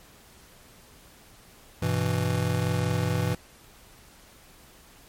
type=chord; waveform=square; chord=E minor; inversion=first; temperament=just; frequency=98.89 / 123.61 / 164.81 Hz; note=G2 / B2 / E3; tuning=+16 / +2 / 0 cents; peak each=-29 dBFS; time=1.82-3.35 s; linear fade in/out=5 ms; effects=pink hiss -53 dBFS RMS until 5.08 s + MP3 64 kbps